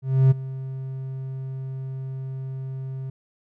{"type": "tone with ADSR envelope", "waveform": "triangle", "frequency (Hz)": 132.6, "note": "C3", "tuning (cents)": 23, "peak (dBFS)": -9, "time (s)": [0.02, 3.1], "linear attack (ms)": 290, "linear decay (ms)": 17, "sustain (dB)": -18, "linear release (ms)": 4, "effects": []}